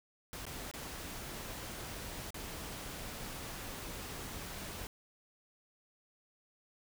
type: noise with dropouts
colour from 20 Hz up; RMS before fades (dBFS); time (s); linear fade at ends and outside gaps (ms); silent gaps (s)
pink; -44; 0.33-4.87; 0; 0.453-0.466 / 0.713-0.738 / 2.305-2.344
effects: none